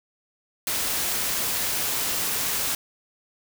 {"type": "noise", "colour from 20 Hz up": "white", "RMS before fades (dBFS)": -26, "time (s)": [0.67, 2.75], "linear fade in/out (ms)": 2, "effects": []}